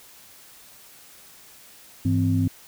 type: tone cluster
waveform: sine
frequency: 101.2 / 165.5 / 260.2 Hz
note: G#2 / E3 / C4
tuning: -44 / +7 / -9 cents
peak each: -21 / -26 / -22 dBFS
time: 2.05-2.48 s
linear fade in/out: 5 ms
effects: tanh soft clip ceiling -9 dBFS + white hiss -49 dBFS RMS until 2.67 s